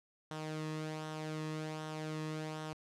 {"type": "tone with flanger", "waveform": "sawtooth", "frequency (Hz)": 155.56, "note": "D#3", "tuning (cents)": 0, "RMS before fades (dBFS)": -41, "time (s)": [0.31, 2.73], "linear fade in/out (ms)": 0, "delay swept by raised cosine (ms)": [0.42, 1.37], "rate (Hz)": 1.3, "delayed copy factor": -0.5, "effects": ["low-pass 8000 Hz 12 dB/octave"]}